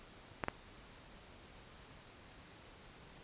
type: clicks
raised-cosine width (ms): 0.5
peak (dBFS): -19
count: 2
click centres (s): 0.438 / 0.484
effects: pink hiss -57 dBFS RMS until 3.23 s + resampled to 8000 Hz